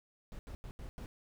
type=noise bursts at uneven times; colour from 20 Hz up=brown; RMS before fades=-45 dBFS; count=5; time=0.32-0.39 / 0.47-0.55 / 0.64-0.71 / 0.79-0.89 / 0.98-1.06 s; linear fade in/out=0 ms; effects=none